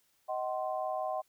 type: chord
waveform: sine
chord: C diminished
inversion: first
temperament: just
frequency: 627.9 / 753.5 / 1046.5 Hz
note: Eb5 / Gb5 / C6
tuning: +16 / +31 / 0 cents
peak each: -35 / -35 / -40 dBFS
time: 0.28-1.22 s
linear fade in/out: 20 ms
effects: white hiss -72 dBFS RMS until 1.28 s